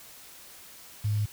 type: tone with quantisation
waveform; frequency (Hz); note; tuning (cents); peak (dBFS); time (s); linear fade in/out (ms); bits
sine; 105.2; G#2; +23; -24; 1.04-1.26; 10; 8
effects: white hiss -49 dBFS RMS until 1.32 s